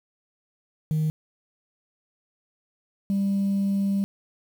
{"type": "tone pair in turn", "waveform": "sine", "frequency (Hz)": [155.56, 197.72], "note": ["D#3", "G3"], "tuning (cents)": [0, 15], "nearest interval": "major third", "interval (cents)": 415, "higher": "second", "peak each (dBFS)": -19, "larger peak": "neither", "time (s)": [[0.91, 1.1], [3.1, 4.04]], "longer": "second", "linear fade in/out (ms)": 0, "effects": ["tanh soft clip ceiling -19 dBFS", "8-bit"]}